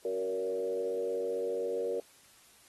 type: tone with frequency modulation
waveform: sine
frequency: 468.8 Hz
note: A#4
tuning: 10 cents sharp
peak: -30 dBFS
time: 0.05-2 s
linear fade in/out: 2 ms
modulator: 95.5 Hz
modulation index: 1
effects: white hiss -60 dBFS RMS until 2.68 s + AAC 32 kbps